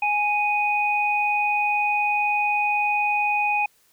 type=tone pair together; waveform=sine; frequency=830.6 / 2489 Hz; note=G#5 / D#7; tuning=0 / 0 cents; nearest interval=octave + perfect fifth; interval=1900 cents; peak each=-22 dBFS; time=0.02-3.66 s; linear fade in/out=5 ms; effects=white hiss -61 dBFS RMS until 3.92 s